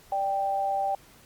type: tone pair together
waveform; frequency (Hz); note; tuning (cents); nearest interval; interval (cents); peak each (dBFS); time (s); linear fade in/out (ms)
sine; 588 / 785.5; D5 / G5; +2 / +3; perfect fourth; 501; -32 / -25; 0.12-0.95; 2
effects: pink hiss -55 dBFS RMS until 1.25 s + Opus 48 kbps